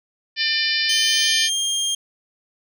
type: harmonic tone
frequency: 598 Hz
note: D5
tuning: 31 cents sharp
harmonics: 3 / 4 / 5 / 6 / 7 / 8 / 9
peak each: -25 / -26 / -26 / -28 / -27 / -24 / -29 dBFS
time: 0.36-1.5 s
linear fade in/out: 50 ms
type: tone with pitch glide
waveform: 25% pulse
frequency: 3100 to 3209 Hz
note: G7 to G7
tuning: -20 to +40 cents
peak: -16 dBFS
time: 0.89-1.95 s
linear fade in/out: 5 ms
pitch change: +60 cents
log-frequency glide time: 1.04-1.59 s
effects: none